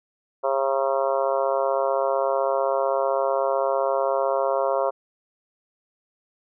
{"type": "harmonic tone", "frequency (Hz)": 135.7, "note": "C#3", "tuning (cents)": -36, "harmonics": [3, 4, 5, 6, 7, 8, 9, 10], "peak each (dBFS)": [-29, -23, -26, -37, -29, -31, -36, -37], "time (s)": [0.43, 4.91], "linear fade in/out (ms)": 20, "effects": []}